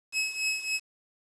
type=tone with tremolo; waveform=sawtooth; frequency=2570 Hz; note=E7; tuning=45 cents flat; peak=-21 dBFS; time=0.12-0.8 s; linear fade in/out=50 ms; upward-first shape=triangle; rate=3.5 Hz; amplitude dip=80%; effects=resampled to 22050 Hz + 8-bit